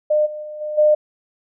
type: tone with level steps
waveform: sine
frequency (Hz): 605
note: D#5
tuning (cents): -49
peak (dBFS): -13 / -27 / -29 / -23 / -10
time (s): 0.1-0.95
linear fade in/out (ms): 10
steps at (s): 0.25 / 0.42 / 0.6 / 0.77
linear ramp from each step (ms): 20
effects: none